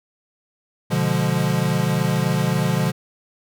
square chord, B diminished seventh, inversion none, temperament equal, 123.47 / 146.83 / 174.61 / 207.7 Hz, B2 / D3 / F3 / Ab3, 0 / 0 / 0 / 0 cents, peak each -25 / -23 / -23 / -28 dBFS, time 0.9-2.92 s, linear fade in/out 20 ms, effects none

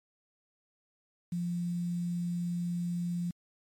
sine tone with quantisation, 174.1 Hz, F3, 5 cents flat, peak -30 dBFS, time 1.32-3.31 s, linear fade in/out 5 ms, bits 9, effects MP3 64 kbps

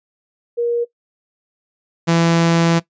sine / sawtooth tone pair in turn, 473.3 / 167.34 Hz, A#4 / E3, +26 / +26 cents, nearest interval octave + tritone, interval 1800 cents, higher first, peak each -15 / -8 dBFS, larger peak second, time 0.57-0.85 / 2.07-2.8 s, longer second, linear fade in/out 20 ms, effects noise-tail reverb RT60 0.1 s tail -18 dB re dry + resampled to 16000 Hz

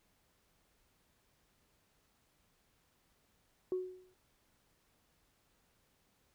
sine tone with exponential decay, 368.7 Hz, F#4, 6 cents flat, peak -29 dBFS, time 3.72-4.14 s, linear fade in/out 1 ms, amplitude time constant 91 ms, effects tanh soft clip ceiling -28 dBFS + pink hiss -74 dBFS RMS until 6.34 s

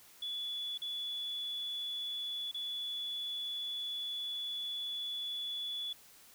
triangle tone with dropouts, 3429 Hz, A7, 45 cents flat, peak -33 dBFS, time 0.22-5.93 s, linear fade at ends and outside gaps 5 ms, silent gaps 0.777-0.818 / 2.514-2.544 s, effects tanh soft clip ceiling -34 dBFS + white hiss -59 dBFS RMS until 6.34 s

